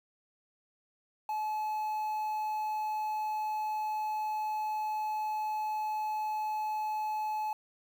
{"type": "tone with quantisation", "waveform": "triangle", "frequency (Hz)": 858, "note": "A5", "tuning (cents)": -44, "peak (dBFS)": -29, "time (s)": [1.29, 7.53], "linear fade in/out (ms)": 2, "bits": 9, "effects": []}